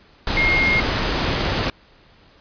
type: tone in noise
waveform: sine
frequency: 2138 Hz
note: C7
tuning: 37 cents sharp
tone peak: -16 dBFS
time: 0.37-0.8 s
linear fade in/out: 2 ms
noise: pink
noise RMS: -21 dBFS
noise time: 0.27-1.7 s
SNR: +2 dB
effects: pink hiss -52 dBFS RMS until 2.4 s + resampled to 11025 Hz

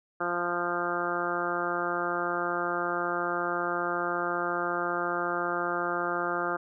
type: harmonic tone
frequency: 174.6 Hz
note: F3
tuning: in tune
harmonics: 1 / 2 / 3 / 4 / 5 / 6 / 7 / 8 / 9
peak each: -43 / -34 / -36 / -35 / -38 / -40 / -33 / -34 / -38 dBFS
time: 0.2-6.57 s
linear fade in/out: 10 ms
effects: none

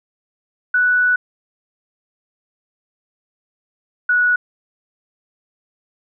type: tone pair in turn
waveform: sine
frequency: 1480 / 1467.2 Hz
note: F#6 / F#6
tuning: 0 / -15 cents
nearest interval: unison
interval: 15 cents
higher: first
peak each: -12 dBFS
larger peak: neither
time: 0.74-1.16 / 4.09-4.36 s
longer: first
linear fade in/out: 5 ms
effects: none

